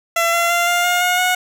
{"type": "tone with pitch steps", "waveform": "15% pulse", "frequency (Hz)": [674, 683, 692.1, 701.4, 710.8, 720.3, 729.9], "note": ["E5", "F5", "F5", "F5", "F5", "F#5", "F#5"], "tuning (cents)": [38, -39, -16, 7, 30, -47, -24], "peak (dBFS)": -8, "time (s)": [0.16, 1.35], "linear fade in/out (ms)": 5, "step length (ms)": 170, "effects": []}